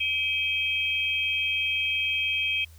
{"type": "tone cluster", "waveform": "sine", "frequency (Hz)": [2319, 2545, 3198], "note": ["D7", "D#7", "G7"], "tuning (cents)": [-22, 39, 34], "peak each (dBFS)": [-32, -26, -29], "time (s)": [0, 2.65], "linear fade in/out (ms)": 10, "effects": ["added 80 Hz sine -47 dBFS peak until 2.78 s", "white hiss -58 dBFS RMS until 2.78 s"]}